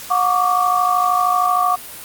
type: tone cluster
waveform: sine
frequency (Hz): 724 / 1128 / 1181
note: F#5 / C#6 / D6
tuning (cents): -38 / +30 / +9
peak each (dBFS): -18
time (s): 0.1-1.76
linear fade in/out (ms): 10
effects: white hiss -34 dBFS RMS until 2.04 s + Opus 48 kbps